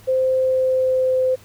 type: tone with pitch glide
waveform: sine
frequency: 520 to 515.2 Hz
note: C5 to C5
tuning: -11 to -27 cents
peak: -15 dBFS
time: 0.07-1.36 s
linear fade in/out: 20 ms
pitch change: -16 cents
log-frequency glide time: 0.35-1.23 s
effects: added 103 Hz sine -47 dBFS peak until 1.44 s + pink hiss -49 dBFS RMS until 1.44 s